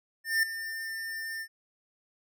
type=tone with ADSR envelope; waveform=square; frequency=1799 Hz; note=A6; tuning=38 cents sharp; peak=-22 dBFS; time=0.24-1.48 s; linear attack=190 ms; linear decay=4 ms; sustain=-13 dB; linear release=69 ms; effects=none